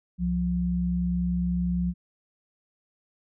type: tone pair together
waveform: sine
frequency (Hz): 66.2 / 176.73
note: C2 / F3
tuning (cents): +21 / +21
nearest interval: octave + perfect fourth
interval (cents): 1700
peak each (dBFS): -30 / -24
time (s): 0.18-1.94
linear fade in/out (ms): 50
effects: none